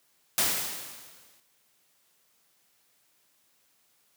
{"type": "noise with exponential decay", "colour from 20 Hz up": "white", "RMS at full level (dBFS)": -23, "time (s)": [0.38, 1.4], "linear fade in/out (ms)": 1, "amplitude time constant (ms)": 220, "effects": ["white hiss -68 dBFS RMS until 4.16 s", "high-pass 100 Hz 12 dB/octave"]}